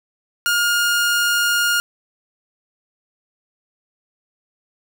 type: tone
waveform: sawtooth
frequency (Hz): 1419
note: F6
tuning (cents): +27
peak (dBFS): -12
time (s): 0.46-1.8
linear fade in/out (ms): 0
effects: none